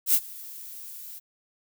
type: noise with ADSR envelope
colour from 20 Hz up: violet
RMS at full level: -18 dBFS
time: 0.06-1.2 s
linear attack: 81 ms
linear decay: 55 ms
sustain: -23 dB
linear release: 26 ms
effects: none